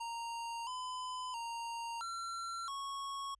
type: tone with pitch steps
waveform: square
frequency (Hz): 929 / 1011 / 929 / 1360 / 1103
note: A#5 / B5 / A#5 / F6 / C#6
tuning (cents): -6 / +40 / -6 / -46 / -9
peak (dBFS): -40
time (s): 0-3.35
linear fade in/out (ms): 10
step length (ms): 670
effects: added 50 Hz sine -70 dBFS peak until 3.39 s + resampled to 22050 Hz